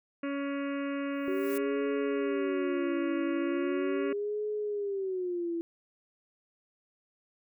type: harmonic tone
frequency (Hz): 280.3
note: C#4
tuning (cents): +19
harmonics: 1 / 2 / 4 / 5 / 6 / 7 / 8 / 9 / 10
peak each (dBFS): -32 / -38 / -44 / -46 / -48 / -49 / -50 / -51 / -52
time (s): 0.23-4.13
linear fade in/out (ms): 5
type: noise with exponential growth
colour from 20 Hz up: violet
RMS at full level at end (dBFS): -39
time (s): 1.12-1.58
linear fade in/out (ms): 5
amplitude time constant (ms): 100
type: tone with vibrato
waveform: sine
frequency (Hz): 374.2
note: F#4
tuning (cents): +20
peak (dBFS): -30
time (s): 1.28-5.61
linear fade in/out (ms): 0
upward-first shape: sine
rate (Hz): 0.39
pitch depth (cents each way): 210
effects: none